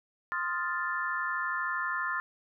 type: chord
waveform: sine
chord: F dominant seventh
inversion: second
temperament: equal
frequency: 1046.5 / 1244.5 / 1396.9 / 1760 Hz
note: C6 / Eb6 / F6 / A6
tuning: 0 / 0 / 0 / 0 cents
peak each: -35 / -38 / -35 / -33 dBFS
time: 0.32-2.2 s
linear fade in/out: 0 ms
effects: none